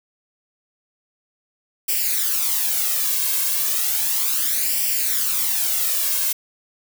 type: noise with flanger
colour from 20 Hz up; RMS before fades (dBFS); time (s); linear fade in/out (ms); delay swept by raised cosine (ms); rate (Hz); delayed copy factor
blue; -21; 1.88-6.33; 10; 0.38 to 1.88; 0.34; +0.7
effects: none